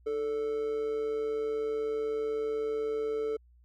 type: tone with amplitude modulation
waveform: triangle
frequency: 440 Hz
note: A4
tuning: in tune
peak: -25 dBFS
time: 0.06-3.37 s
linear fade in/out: 10 ms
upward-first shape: sine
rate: 136 Hz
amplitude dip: 45%
effects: added 60 Hz sine -57 dBFS peak until 3.64 s